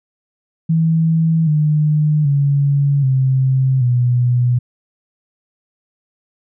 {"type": "tone with pitch steps", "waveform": "sine", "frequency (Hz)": [162.4, 151.52, 141.38, 131.91, 123.08], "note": ["E3", "D#3", "C#3", "C3", "B2"], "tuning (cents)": [-26, -46, 34, 14, -5], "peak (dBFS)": -11, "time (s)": [0.69, 4.59], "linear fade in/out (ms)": 10, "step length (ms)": 780, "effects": []}